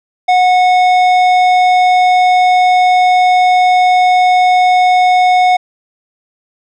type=tone with tanh clipping; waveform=triangle; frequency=731 Hz; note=F#5; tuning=21 cents flat; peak=-8 dBFS; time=0.28-5.57 s; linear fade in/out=10 ms; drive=16 dB; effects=none